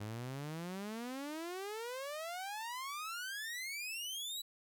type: exponential sweep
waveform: sawtooth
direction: up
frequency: 101.8 to 3979 Hz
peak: -37 dBFS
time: 0-4.42 s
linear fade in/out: 10 ms
effects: none